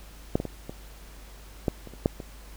clicks, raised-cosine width 2 ms, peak -8 / -16 / -19 / -22 / -10 / -27 / -30 / -7 / -23 dBFS, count 9, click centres 0.355 / 0.401 / 0.453 / 0.695 / 1.682 / 1.873 / 1.937 / 2.059 / 2.202 s, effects added 50 Hz sine -45 dBFS peak until 2.56 s + pink hiss -51 dBFS RMS until 2.56 s

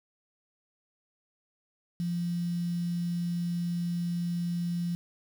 sine tone with quantisation, 173.2 Hz, F3, 14 cents flat, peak -28 dBFS, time 2-4.95 s, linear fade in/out 0 ms, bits 8, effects none

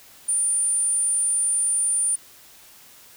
sine tone, 9250 Hz, D9, 27 cents flat, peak -19 dBFS, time 0.28-2.16 s, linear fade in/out 10 ms, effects white hiss -49 dBFS RMS until 3.16 s

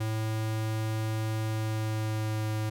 square tone with pitch glide, 109.8 to 108.35 Hz, A2 to A2, -3 to -26 cents, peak -29 dBFS, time 0-2.7 s, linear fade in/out 10 ms, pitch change -23 cents, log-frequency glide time 1.41-2.49 s, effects none

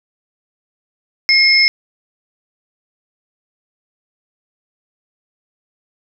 sine tone pair together, 2146 / 5242 Hz, C7 / E8, +43 / -11 cents, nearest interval octave + minor third, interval 1546 cents, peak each -11 dBFS, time 1.29-1.68 s, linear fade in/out 0 ms, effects none

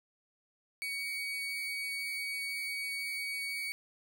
35% pulse tone, 2249 Hz, C#7, 24 cents sharp, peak -33 dBFS, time 0.82-3.72 s, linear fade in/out 0 ms, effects none

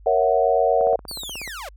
sine chord, F# dominant seventh, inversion first, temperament equal, 466.2 / 554.4 / 659.3 / 740 Hz, A#4 / C#5 / E5 / F#5, 0 / 0 / 0 / 0 cents, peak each -21 dBFS, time 0.06-0.96 s, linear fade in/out 5 ms
click train, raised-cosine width 1 ms, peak -23 dBFS, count 12, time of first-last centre 0.81-1.477 s, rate 16.5 Hz
sawtooth linear sweep, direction down, 4707 to 491.6 Hz, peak -28 dBFS, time 1.08-1.69 s, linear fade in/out 5 ms
effects added 50 Hz sine -43 dBFS peak until 1.76 s

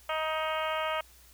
harmonic tone, 314.3 Hz, D#4, 18 cents sharp, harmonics 2 / 3 / 4 / 5 / 6 / 7 / 8 / 9 / 10, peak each -33 / -36 / -34 / -41 / -43 / -40 / -43 / -42 / -43 dBFS, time 0.09-1.01 s, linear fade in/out 5 ms, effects added 60 Hz sine -58 dBFS peak until 1.33 s + white hiss -58 dBFS RMS until 1.33 s

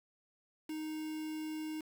triangle tone with quantisation, 311.1 Hz, D#4, in tune, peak -36 dBFS, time 0.69-1.81 s, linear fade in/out 5 ms, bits 8, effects none

